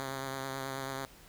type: tone with vibrato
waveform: 5% pulse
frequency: 134.4 Hz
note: C3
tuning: 47 cents sharp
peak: -25 dBFS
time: 0-1.05 s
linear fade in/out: 0 ms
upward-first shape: triangle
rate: 9.2 Hz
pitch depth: 31 cents each way
effects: pink hiss -56 dBFS RMS until 1.28 s